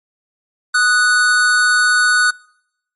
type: tone pair together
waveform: square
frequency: 1244.5 / 1479.3 Hz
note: D#6 / F#6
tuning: 0 / -1 cents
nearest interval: minor third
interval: 299 cents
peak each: -21 / -12 dBFS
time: 0.74-2.31 s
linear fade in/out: 10 ms
effects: noise-tail reverb RT60 0.8 s tail -26 dB re dry + MP3 48 kbps